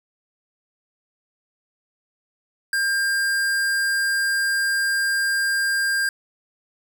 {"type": "tone", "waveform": "square", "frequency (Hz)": 1600, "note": "G6", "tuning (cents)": 35, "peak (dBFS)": -20, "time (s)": [2.73, 6.09], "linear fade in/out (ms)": 2, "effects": []}